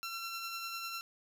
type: tone with tremolo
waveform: 15% pulse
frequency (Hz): 1356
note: E6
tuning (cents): +49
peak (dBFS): -31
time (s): 0.03-1.01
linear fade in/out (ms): 0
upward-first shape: sine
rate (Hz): 10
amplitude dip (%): 30
effects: none